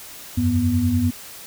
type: tone cluster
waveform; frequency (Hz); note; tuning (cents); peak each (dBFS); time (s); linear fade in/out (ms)
sine; 87 / 97.2 / 244.8; F2 / G2 / B3; -6 / -14 / -15; -24 / -21 / -19; 0.37-1.11; 10
effects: white hiss -39 dBFS RMS until 1.46 s